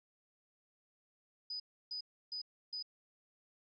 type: tone bursts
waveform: sine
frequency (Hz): 4978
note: D#8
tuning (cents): 0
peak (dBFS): -39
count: 4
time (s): 1.5-2.826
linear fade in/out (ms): 5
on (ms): 99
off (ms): 310
effects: none